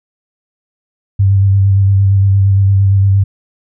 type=tone with vibrato; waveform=sine; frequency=98 Hz; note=G2; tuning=in tune; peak=-6 dBFS; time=1.19-3.24 s; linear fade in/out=10 ms; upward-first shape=square; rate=8.7 Hz; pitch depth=20 cents each way; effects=none